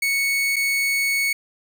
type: tone with dropouts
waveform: 40% pulse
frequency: 2217 Hz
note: C#7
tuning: in tune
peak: -18 dBFS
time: 0.02-1.33 s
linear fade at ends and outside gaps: 5 ms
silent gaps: 0.56-0.564 s
effects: none